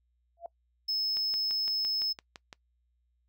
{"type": "tone with exponential growth", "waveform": "sine", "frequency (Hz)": 681, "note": "F5", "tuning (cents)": -44, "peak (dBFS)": -33, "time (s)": [0.37, 0.46], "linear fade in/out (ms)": 2, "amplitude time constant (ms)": 19}
{"type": "tone", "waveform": "triangle", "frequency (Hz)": 5200, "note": "E8", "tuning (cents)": -24, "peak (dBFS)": -27, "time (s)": [0.88, 2.13], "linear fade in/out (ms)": 10}
{"type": "click train", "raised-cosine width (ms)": 0.2, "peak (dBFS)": -26, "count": 9, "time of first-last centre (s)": [1.17, 2.528], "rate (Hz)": 5.89}
{"effects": ["noise-tail reverb RT60 0.1 s tail -22 dB re dry", "added 60 Hz sine -70 dBFS peak until 3.28 s"]}